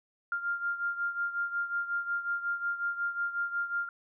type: beating tone pair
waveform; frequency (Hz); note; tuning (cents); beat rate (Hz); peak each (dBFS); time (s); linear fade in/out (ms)
sine; 1396.9 / 1402.4; F6 / F6; 0 / +7; 5.5; -31 / -36; 0.32-3.89; 2
effects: none